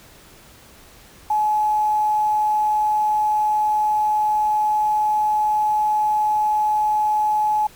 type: tone with quantisation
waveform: sine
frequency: 850 Hz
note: G#5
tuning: 40 cents sharp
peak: -16 dBFS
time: 1.3-7.67 s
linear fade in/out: 5 ms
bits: 7
effects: pink hiss -47 dBFS RMS until 7.75 s